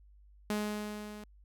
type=tone with level ramp; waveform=sawtooth; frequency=210 Hz; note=G#3; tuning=19 cents sharp; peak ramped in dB=-26 to -41 dBFS; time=0.5-1.24 s; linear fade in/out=2 ms; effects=added 50 Hz sine -56 dBFS peak until 1.44 s